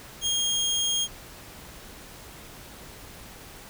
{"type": "tone", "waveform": "25% pulse", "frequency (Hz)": 3244, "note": "G#7", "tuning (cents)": -41, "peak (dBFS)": -20, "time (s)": [0.21, 1.08], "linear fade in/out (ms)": 50, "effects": ["pink hiss -45 dBFS RMS until 3.69 s"]}